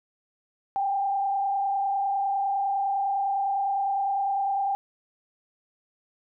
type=tone with frequency modulation; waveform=sine; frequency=791 Hz; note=G5; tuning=15 cents sharp; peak=-23 dBFS; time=0.76-4.75 s; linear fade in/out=0 ms; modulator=29.9 Hz; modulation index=0.72; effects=none